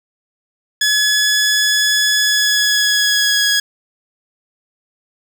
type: tone with pitch glide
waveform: 15% pulse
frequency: 1699 to 1666 Hz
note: G#6 to G#6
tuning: +39 to +5 cents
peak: -6 dBFS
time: 0.81-3.6 s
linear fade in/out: 5 ms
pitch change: -34 cents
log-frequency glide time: 2.14-3.47 s
effects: none